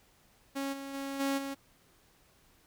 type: tone with level steps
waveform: sawtooth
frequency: 274.9 Hz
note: C#4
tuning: 14 cents flat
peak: -29 / -36 / -32 / -25 / -32 dBFS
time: 0.55-1.55 s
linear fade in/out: 20 ms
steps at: 0.72 / 0.93 / 1.19 / 1.37 s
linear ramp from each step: 20 ms
effects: pink hiss -65 dBFS RMS until 2.66 s

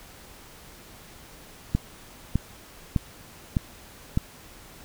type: click train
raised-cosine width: 5 ms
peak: -9 dBFS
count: 5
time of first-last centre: 1.75-4.174 s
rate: 1.65 Hz
effects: pink hiss -48 dBFS RMS until 4.84 s

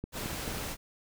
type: click train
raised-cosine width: 3 ms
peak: -23 dBFS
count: 3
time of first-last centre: 0.04-0.479 s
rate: 4.56 Hz
type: noise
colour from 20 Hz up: pink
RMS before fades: -37 dBFS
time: 0.12-0.77 s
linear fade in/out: 50 ms
effects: none

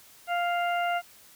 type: harmonic tone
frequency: 698.5 Hz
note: F5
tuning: in tune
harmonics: 1 / 2 / 3 / 4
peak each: -26 / -32 / -36 / -38 dBFS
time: 0.27-1.02 s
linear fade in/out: 50 ms
effects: white hiss -54 dBFS RMS until 1.35 s

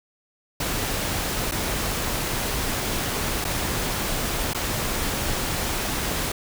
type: noise with dropouts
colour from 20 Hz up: pink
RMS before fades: -26 dBFS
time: 0.6-6.32 s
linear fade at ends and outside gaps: 5 ms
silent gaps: 1.513-1.519 / 3.444-3.449 / 4.535-4.546 s
effects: none

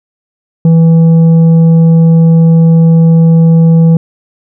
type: tone with tanh clipping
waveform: sine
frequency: 164.3 Hz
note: E3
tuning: 5 cents flat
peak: -3 dBFS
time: 0.65-3.97 s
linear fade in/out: 2 ms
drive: 6 dB
effects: none

